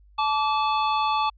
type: tone pair together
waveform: square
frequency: 868 / 1156.9 Hz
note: A5 / D6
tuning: -24 / -26 cents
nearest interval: perfect fourth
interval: 498 cents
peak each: -24 / -25 dBFS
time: 0.18-1.3 s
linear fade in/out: 10 ms
effects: added 50 Hz sine -51 dBFS peak until 1.37 s + resampled to 11025 Hz